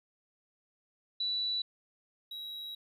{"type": "tone pair in turn", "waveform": ["sine", "triangle"], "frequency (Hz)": [3951, 3863], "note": ["B7", "B7"], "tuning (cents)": [0, -39], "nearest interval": "unison", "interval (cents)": 39, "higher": "first", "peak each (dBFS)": [-30, -38], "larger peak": "first", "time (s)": [[1.2, 1.62], [2.31, 2.75]], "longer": "second", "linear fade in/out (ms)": 5, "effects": []}